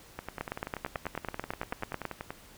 two click trains, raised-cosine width 0.5 ms, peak -17 / -21 dBFS, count 16 / 23, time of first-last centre 0.41-2.053 / 0.19-2.305 s, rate 9.13 / 10.4 Hz, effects pink hiss -54 dBFS RMS until 2.57 s

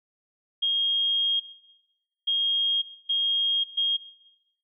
sine tone bursts at uneven times, 3247 Hz, G#7, 40 cents flat, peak -21 dBFS, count 4, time 0.62-1.4 / 2.27-2.82 / 3.09-3.64 / 3.77-3.97 s, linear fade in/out 10 ms, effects noise-tail reverb RT60 1.0 s tail -19 dB re dry

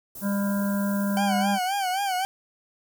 white band-stop noise, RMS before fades -39 dBFS, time 0.15-1.18 s, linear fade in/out 5 ms, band 630 to 10000 Hz, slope 12 dB/octave
harmonic tone, 200.5 Hz, G3, 39 cents sharp, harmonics 1 / 3 / 5 / 7 / 8, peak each -23 / -33 / -37 / -40 / -41 dBFS, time 0.21-1.59 s, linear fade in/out 50 ms
40% pulse tone with vibrato, 767 Hz, G5, 38 cents flat, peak -23 dBFS, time 1.17-2.25 s, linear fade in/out 0 ms, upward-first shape sine, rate 3.8 Hz, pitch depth 96 cents each way
effects none

